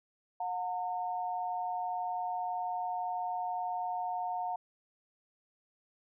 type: tone pair together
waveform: sine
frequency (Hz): 723 / 910.9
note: F#5 / A#5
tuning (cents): -40 / -40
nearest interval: major third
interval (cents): 400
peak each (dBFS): -34 / -37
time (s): 0.4-4.56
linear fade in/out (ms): 5
effects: none